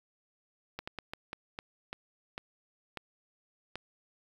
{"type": "slowing click train", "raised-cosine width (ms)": 0.3, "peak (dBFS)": -22, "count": 10, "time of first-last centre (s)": [0.79, 3.756], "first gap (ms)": 85, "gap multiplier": 1.32, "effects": ["8-bit"]}